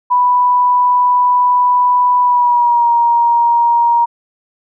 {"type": "tone with pitch glide", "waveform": "sine", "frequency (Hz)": [987.8, 941.6], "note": ["B5", "A#5"], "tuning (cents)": [0, 17], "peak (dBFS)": -8, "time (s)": [0.1, 4.06], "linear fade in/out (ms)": 20, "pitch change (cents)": -83, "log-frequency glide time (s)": [2.21, 2.9], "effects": []}